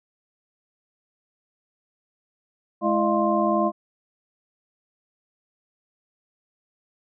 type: tone cluster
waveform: sine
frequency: 211.5 / 332.4 / 609 / 692 / 1052 Hz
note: G#3 / E4 / D#5 / F5 / C6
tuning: +32 / +15 / -37 / -16 / +9 cents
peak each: -25 dBFS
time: 2.81-3.72 s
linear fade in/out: 50 ms
effects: none